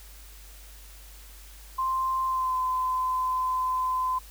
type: tone with pitch glide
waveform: sine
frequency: 1046.5 to 1023.2 Hz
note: C6 to C6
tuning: 0 to -39 cents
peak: -24 dBFS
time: 1.78-4.19 s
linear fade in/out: 10 ms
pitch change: -39 cents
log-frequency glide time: 2.26-2.56 s
effects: added 50 Hz sine -46 dBFS peak until 4.3 s + white hiss -51 dBFS RMS until 4.3 s